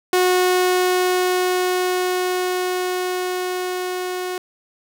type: tone with level ramp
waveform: sawtooth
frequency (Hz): 364.8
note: F#4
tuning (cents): -24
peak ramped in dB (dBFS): -10 to -20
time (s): 0.13-4.38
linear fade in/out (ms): 2
effects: none